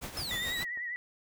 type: noise with tremolo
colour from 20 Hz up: pink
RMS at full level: -39 dBFS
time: 0.01-0.65 s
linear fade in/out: 20 ms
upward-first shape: triangle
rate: 6.9 Hz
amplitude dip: 65%
type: click train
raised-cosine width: 1 ms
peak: -39 dBFS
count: 4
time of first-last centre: 0.13-0.774 s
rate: 4.66 Hz
type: linear two-way sweep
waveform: 40% pulse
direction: down then up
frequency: 5300 to 3455 to 3984 Hz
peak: -34 dBFS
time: 0.17-0.63 s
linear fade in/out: 2 ms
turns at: 0.33 s
type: tone with vibrato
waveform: sine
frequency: 1928 Hz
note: B6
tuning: 42 cents flat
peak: -34 dBFS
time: 0.31-0.96 s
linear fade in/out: 0 ms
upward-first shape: triangle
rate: 10 Hz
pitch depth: 72 cents each way
effects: none